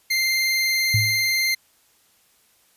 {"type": "tone with vibrato", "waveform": "25% pulse", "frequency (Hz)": 2093, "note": "C7", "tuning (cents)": 0, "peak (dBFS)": -15, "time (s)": [0.1, 1.55], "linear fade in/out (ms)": 10, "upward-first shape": "sine", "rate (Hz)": 20, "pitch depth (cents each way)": 19}
{"type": "tone with exponential decay", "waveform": "sine", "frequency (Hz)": 109.5, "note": "A2", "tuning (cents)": -8, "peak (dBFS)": -15, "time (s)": [0.94, 1.34], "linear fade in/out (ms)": 5, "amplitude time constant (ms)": 85}
{"effects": ["white hiss -60 dBFS RMS until 2.76 s", "resampled to 32000 Hz"]}